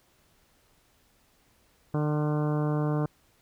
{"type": "harmonic tone with a mistuned harmonic", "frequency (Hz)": 150, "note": "D3", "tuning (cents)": 37, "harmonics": [1, 2, 3, 4, 5, 6, 7, 8, 9, 10], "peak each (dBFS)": [-26, -31, -34, -37, -40, -45, -41, -44, -47, -50], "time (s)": [1.94, 3.06], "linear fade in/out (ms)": 2, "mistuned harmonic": 9, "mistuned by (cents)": 36, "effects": ["pink hiss -65 dBFS RMS until 3.41 s"]}